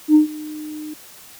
sine tone with ADSR envelope, 305.2 Hz, D#4, 33 cents flat, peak -5 dBFS, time 0.08-0.94 s, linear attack 69 ms, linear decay 120 ms, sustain -23 dB, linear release 7 ms, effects tanh soft clip ceiling -3 dBFS + white hiss -43 dBFS RMS until 1.39 s

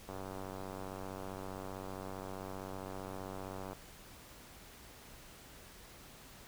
click train, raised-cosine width 1 ms, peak -30 dBFS, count 348, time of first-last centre 0.09-3.731 s, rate 95.3 Hz, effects pink hiss -55 dBFS RMS until 6.47 s

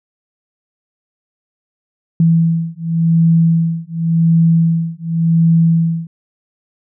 sine beating tone pair, 164.81 / 165.71 Hz, E3 / E3, 0 / +9 cents, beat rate 0.9 Hz, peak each -13 dBFS, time 2.2-6.07 s, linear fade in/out 2 ms, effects none

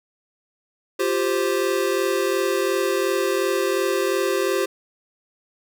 square chord, F suspended second, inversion none, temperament equal, 349.2 / 392 / 523.3 Hz, F4 / G4 / C5, 0 / 0 / 0 cents, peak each -26 / -23 / -26 dBFS, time 0.99-4.66 s, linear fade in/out 10 ms, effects none

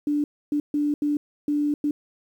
sine tone bursts at uneven times, 293.7 Hz, D4, in tune, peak -20 dBFS, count 6, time 0.07-0.24 / 0.52-0.6 / 0.74-0.94 / 1.02-1.17 / 1.48-1.74 / 1.84-1.91 s, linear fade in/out 2 ms, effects 9-bit

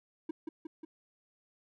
triangle tone with echo, 319.1 Hz, D#4, 44 cents sharp, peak -31 dBFS, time 0.29-0.31 s, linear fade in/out 5 ms, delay 180 ms, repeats 3, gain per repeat -3 dB, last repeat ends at 0.85 s, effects none

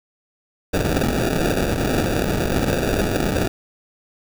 white noise with sample-and-hold, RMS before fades -20 dBFS, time 0.73-3.48 s, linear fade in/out 10 ms, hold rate 1050 Hz, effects none

